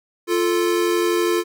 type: tone pair together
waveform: square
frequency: 348.1 / 440 Hz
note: F4 / A4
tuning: -6 / 0 cents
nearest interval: major third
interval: 406 cents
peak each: -19 / -23 dBFS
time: 0.27-1.44 s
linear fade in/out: 50 ms
effects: none